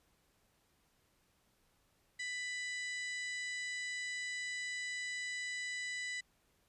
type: harmonic tone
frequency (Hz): 992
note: B5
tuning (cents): +7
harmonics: 2 / 3 / 4 / 5 / 6 / 7 / 8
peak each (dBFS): -39 / -52 / -49 / -54 / -59 / -54 / -51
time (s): 2.19-6.21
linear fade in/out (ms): 10
effects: pink hiss -74 dBFS RMS until 6.68 s + resampled to 32000 Hz